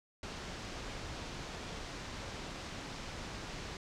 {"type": "low-pass noise", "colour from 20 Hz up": "pink", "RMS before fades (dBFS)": -44, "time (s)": [0.23, 3.77], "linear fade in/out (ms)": 2, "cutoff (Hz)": 6500, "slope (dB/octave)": 24, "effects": []}